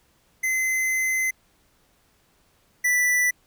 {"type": "tone pair in turn", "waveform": "square", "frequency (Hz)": [2051, 1975.8], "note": ["C7", "B6"], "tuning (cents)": [-35, 0], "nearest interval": "minor second", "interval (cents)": 65, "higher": "first", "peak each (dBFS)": [-22, -19], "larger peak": "second", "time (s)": [[0.43, 1.31], [2.84, 3.31]], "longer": "first", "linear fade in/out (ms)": 10, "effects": ["pink hiss -63 dBFS RMS until 3.46 s"]}